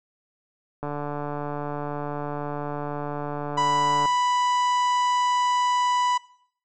click train, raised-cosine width 1 ms, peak -17 dBFS, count 472, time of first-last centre 0.83-4.056 s, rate 146 Hz
harmonic tone, 987.8 Hz, B5, in tune, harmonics 1 / 2 / 3 / 4 / 5 / 6 / 7 / 8, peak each -20 / -35 / -34 / -43 / -43 / -44 / -41 / -49 dBFS, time 3.57-6.18 s, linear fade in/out 10 ms
effects noise-tail reverb RT60 0.6 s tail -20 dB re dry

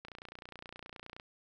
click train, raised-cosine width 0.3 ms, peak -30 dBFS, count 35, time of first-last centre 0.05-1.199 s, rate 29.6 Hz, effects none

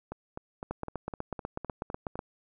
two click trains, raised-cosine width 1 ms, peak -19 / -23 dBFS, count 13 / 9, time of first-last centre 0.71-2.191 / 0.12-2.156 s, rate 8.1 / 3.93 Hz, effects none

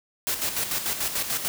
white noise with tremolo, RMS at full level -26 dBFS, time 0.27-1.48 s, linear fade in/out 0 ms, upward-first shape square, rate 6.8 Hz, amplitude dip 55%, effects none

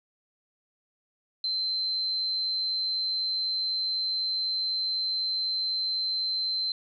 sine tone, 4096 Hz, C8, 38 cents flat, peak -26 dBFS, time 1.44-6.72 s, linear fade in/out 2 ms, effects none

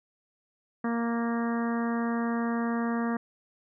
harmonic tone, 233.1 Hz, A#3, in tune, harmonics 1 / 2 / 3 / 4 / 5 / 6 / 7 / 8, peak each -27 / -36 / -38 / -40 / -38 / -44 / -42 / -43 dBFS, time 0.84-3.17 s, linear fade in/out 5 ms, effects none

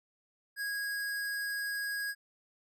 square tone, 1648 Hz, G#6, 14 cents flat, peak -34 dBFS, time 0.56-2.15 s, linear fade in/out 50 ms, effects none

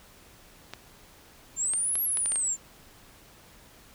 clicks, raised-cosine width 0.2 ms, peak -19 dBFS, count 7, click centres 0.736 / 1.736 / 1.955 / 2.172 / 2.259 / 2.32 / 2.358 s
sine exponential two-way sweep, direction up then down, 7120 to 11640 to 7120 Hz, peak -25 dBFS, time 1.56-2.57 s, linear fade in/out 50 ms, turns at 2.02 s
effects pink hiss -54 dBFS RMS until 3.94 s

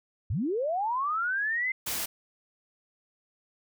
sine linear sweep, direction up, 72.1 to 2093 Hz, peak -26 dBFS, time 0.3-1.72 s, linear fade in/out 5 ms
white noise, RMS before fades -32 dBFS, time 1.86-2.06 s, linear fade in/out 10 ms
effects none

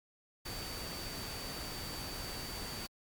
sine tone in noise, 4593 Hz, D8, 39 cents flat, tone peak -46 dBFS, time 0.45-2.87 s, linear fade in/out 10 ms, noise pink, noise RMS -43 dBFS, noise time 0.45-2.87 s, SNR -6 dB, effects Opus 48 kbps

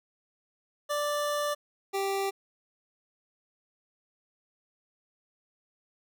25% pulse tone pair in turn, 587.3 / 392 Hz, D5 / G4, 0 / 0 cents, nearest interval perfect fifth, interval 700 cents, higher first, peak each -24 dBFS, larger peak neither, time 0.89-1.55 / 1.93-2.31 s, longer first, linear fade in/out 20 ms, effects none

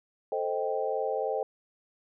sine chord, A half-diminished seventh, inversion none, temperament equal, 440 / 523.3 / 622.3 / 784 Hz, A4 / C5 / Eb5 / G5, 0 / 0 / 0 / 0 cents, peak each -32 / -32 / -34 / -34 dBFS, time 0.32-1.43 s, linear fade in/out 2 ms, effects none

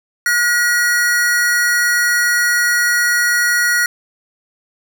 square tone pair together, 1443 / 1913.4 Hz, F#6 / A#6, -44 / +45 cents, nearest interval perfect fourth, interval 489 cents, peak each -16 dBFS, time 0.26-3.86 s, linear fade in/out 2 ms, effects none

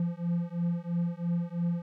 triangle beating tone pair, 170.6 / 173.6 Hz, F3 / F3, -40 / -10 cents, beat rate 3 Hz, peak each -29 dBFS, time 0-1.82 s, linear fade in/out 2 ms, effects none

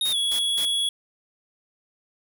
square tone with pitch glide, 3727 to 3359 Hz, A#7 to G#7, -1 to +19 cents, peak -22 dBFS, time 0.01-0.89 s, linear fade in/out 2 ms, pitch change -180 cents, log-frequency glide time 0.11-0.16 s
white noise bursts, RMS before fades -34 dBFS, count 3, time 0.05-0.653 s, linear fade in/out 5 ms, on 81 ms, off 180 ms
effects none

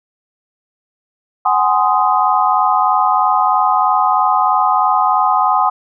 sine chord, Ab dominant seventh, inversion third, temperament just, 747.5 / 830.6 / 1038.3 / 1245.9 Hz, Gb5 / Ab5 / C6 / Eb6, +17 / 0 / -14 / +2 cents, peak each -16 dBFS, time 1.45-5.7 s, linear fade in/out 10 ms, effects none

